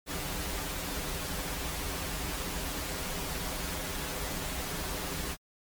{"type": "noise with comb filter", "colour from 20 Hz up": "pink", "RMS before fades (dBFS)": -35, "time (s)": [0.06, 5.37], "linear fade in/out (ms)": 50, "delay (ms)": 8.8, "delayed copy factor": -0.8, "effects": ["MP3 96 kbps"]}